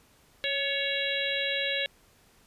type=harmonic tone with a mistuned harmonic; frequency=554.4 Hz; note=C#5; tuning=in tune; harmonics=1 / 3 / 4 / 5 / 6 / 7; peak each=-34 / -34 / -34 / -34 / -34 / -34 dBFS; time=0.44-1.86 s; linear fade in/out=0 ms; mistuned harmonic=3; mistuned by=+41 cents; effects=pink hiss -61 dBFS RMS until 2.46 s + resampled to 32000 Hz